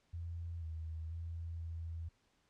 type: tone with pitch steps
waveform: sine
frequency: 84.5 / 80.3 / 83.3 / 82.6 Hz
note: E2 / E2 / E2 / E2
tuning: +43 / -45 / +19 / +4 cents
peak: -40 dBFS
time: 0.13-2.09 s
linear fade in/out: 10 ms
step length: 490 ms
effects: pink hiss -75 dBFS RMS until 2.49 s + low-pass 7000 Hz 12 dB/octave